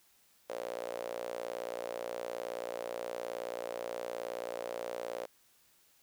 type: tone with high-pass filter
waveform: sawtooth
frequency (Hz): 58.9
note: A#1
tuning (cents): +19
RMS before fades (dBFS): -40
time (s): 0.49-5.26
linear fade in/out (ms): 10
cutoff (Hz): 530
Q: 5.7
effects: white hiss -67 dBFS RMS until 6.02 s